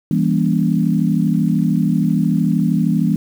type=chord; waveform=sine; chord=E diminished seventh; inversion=none; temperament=just; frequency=164.81 / 197.78 / 237.3 / 284.8 Hz; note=E3 / G3 / Bb3 / Db4; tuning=0 / +16 / +31 / +47 cents; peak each=-17 / -18 / -19 / -22 dBFS; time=0.11-3.16 s; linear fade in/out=2 ms; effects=7-bit